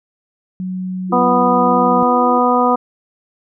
sine tone, 185 Hz, F#3, in tune, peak -20 dBFS, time 0.6-2.03 s, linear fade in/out 0 ms
sine tone with tremolo, 343.7 Hz, F4, 28 cents flat, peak -24 dBFS, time 1.09-2.4 s, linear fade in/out 20 ms, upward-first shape sine, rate 1.8 Hz, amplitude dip 25%
harmonic tone, 246.9 Hz, B3, in tune, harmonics 1 / 2 / 3 / 4 / 5, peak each -17 / -17 / -17 / -17 / -17 dBFS, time 1.12-2.76 s, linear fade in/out 10 ms
effects none

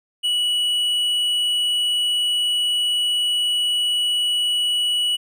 sine tone with tanh clipping, 2939 Hz, F#7, 12 cents flat, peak -19 dBFS, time 0.23-5.17 s, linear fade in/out 20 ms, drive 7 dB, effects none

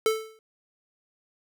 square tone with exponential decay, 440 Hz, A4, in tune, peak -18 dBFS, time 0.06-0.39 s, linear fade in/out 1 ms, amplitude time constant 71 ms, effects none

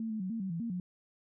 sine tone with pitch steps, 224.4 / 217.7 / 186.3 / 227.2 / 190.8 / 167 / 232.2 / 180 Hz, A3 / A3 / F#3 / A#3 / G3 / E3 / A#3 / F#3, +34 / -18 / +12 / -44 / -47 / +23 / -7 / -47 cents, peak -33 dBFS, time 0-0.8 s, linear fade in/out 2 ms, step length 100 ms, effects none

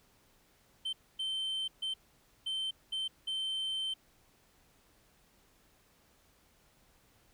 sine tone bursts at uneven times, 3100 Hz, G7, 20 cents flat, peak -30 dBFS, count 6, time 0.85-0.93 / 1.19-1.68 / 1.82-1.94 / 2.46-2.71 / 2.92-3.08 / 3.27-3.94 s, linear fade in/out 10 ms, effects tanh soft clip ceiling -32 dBFS + pink hiss -67 dBFS RMS until 7.33 s

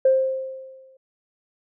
sine tone with exponential decay, 527 Hz, C5, 12 cents sharp, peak -11 dBFS, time 0.05-0.97 s, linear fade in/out 5 ms, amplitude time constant 200 ms, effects tanh soft clip ceiling -7 dBFS

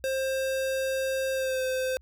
square tone with pitch glide, 530 to 517.6 Hz, C5 to C5, +22 to -19 cents, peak -27 dBFS, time 0.04-1.97 s, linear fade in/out 0 ms, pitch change -41 cents, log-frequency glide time 1.33-1.63 s, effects added 65 Hz sine -53 dBFS peak until 2.01 s

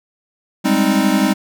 square chord, Ab major seventh, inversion third, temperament equal, 196 / 207.7 / 261.6 / 311.1 Hz, G3 / Ab3 / C4 / Eb4, 0 / 0 / 0 / 0 cents, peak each -19 dBFS, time 0.64-1.34 s, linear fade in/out 20 ms, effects none

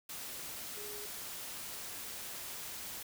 sine tone in noise, 415.4 Hz, G#4, in tune, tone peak -48 dBFS, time 0.77-1.06 s, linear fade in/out 5 ms, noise white, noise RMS -44 dBFS, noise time 0.09-3.03 s, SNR -7 dB, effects none

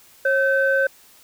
sine tone pair together, 543 / 1537.8 Hz, C#5 / G6, -36 / -34 cents, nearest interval octave + tritone, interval 1802 cents, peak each -18 dBFS, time 0.25-0.87 s, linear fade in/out 5 ms, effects tanh soft clip ceiling -8 dBFS + white hiss -51 dBFS RMS until 1.23 s

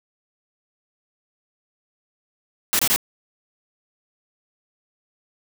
white noise bursts, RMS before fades -19 dBFS, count 3, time 2.73-2.961 s, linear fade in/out 0 ms, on 61 ms, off 24 ms, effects none

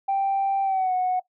sine tone with pitch glide, 784 to 735.7 Hz, G5 to F#5, 0 to -10 cents, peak -19 dBFS, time 0.08-1.2 s, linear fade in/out 10 ms, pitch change -110 cents, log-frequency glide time 0.63-0.93 s, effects noise-tail reverb RT60 0.1 s tail -18 dB re dry + tanh soft clip ceiling -17 dBFS

